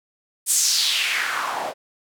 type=noise with band-pass filter sweep; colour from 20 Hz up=white; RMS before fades=-22 dBFS; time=0.46-1.74 s; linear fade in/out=50 ms; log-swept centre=9100 to 580 Hz; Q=2.9; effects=none